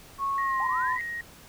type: tone with pitch glide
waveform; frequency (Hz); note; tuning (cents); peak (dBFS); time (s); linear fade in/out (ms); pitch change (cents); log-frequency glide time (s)
sine; 1100 to 1014.5; C#6 to B5; -14 to +46; -25; 0.18-0.99; 50; -140; 0.41-0.75
type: tone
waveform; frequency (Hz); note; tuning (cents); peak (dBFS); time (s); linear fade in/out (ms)
sine; 1880; A#6; +14; -31; 0.38-1.21; 2
type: linear sweep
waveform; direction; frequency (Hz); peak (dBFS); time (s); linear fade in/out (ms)
sine; up; 774 to 2093; -32; 0.6-1.01; 0
effects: pink hiss -50 dBFS RMS until 1.48 s